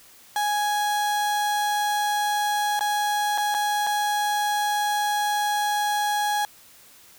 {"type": "tone with dropouts", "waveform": "35% pulse", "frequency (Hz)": 831, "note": "G#5", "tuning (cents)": 1, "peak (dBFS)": -20, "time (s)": [0.36, 6.45], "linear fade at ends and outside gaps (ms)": 1, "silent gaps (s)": [[2.793, 2.808], [3.377, 3.381], [3.543, 3.547], [3.867, 3.87]], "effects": ["white hiss -51 dBFS RMS until 7.18 s"]}